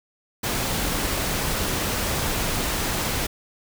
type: noise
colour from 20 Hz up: pink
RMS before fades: -25 dBFS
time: 0.43-3.27 s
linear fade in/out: 10 ms
effects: none